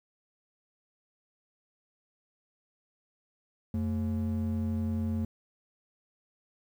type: ring-modulated tone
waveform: triangle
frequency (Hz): 155.56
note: D#3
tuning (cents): 0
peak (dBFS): -23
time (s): 3.74-5.25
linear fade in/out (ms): 2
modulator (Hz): 66.6
effects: 10-bit